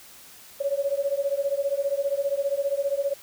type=beating tone pair; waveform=sine; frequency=552 / 567 Hz; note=C#5 / C#5; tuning=-7 / +39 cents; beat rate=15 Hz; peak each=-26 dBFS; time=0.6-3.14 s; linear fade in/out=10 ms; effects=white hiss -48 dBFS RMS until 3.22 s